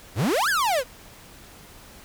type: exponential two-way sweep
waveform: 45% pulse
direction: up then down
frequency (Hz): 82.41 to 1760 to 468.9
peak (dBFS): -20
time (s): 0.15-0.84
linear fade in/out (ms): 50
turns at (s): 0.49
effects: pink hiss -47 dBFS RMS until 2.04 s